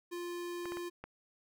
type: tone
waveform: square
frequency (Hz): 349.2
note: F4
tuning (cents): 0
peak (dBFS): -39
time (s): 0.11-0.9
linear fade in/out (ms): 20
type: clicks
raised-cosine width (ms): 0.5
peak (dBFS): -29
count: 4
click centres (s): 0.656 / 0.721 / 0.771 / 1.04
effects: none